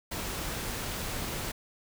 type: noise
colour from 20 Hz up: pink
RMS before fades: -35 dBFS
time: 0.11-1.52 s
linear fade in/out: 10 ms
effects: none